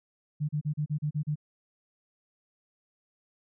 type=tone bursts; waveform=sine; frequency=149.7 Hz; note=D3; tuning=33 cents sharp; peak=-26 dBFS; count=8; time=0.4-1.357 s; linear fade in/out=20 ms; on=89 ms; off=35 ms; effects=none